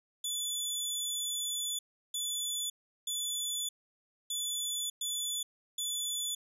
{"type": "tone bursts at uneven times", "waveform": "20% pulse", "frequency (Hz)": 3464, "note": "A7", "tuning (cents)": -28, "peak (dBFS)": -27, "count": 6, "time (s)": [[0.24, 1.79], [2.14, 2.7], [3.07, 3.69], [4.3, 4.9], [5.01, 5.43], [5.78, 6.35]], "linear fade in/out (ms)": 5, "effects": []}